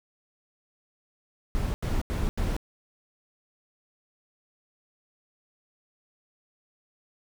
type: noise bursts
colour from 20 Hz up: brown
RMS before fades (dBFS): -27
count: 4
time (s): 1.55-2.565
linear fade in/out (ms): 0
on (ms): 190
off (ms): 85
effects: none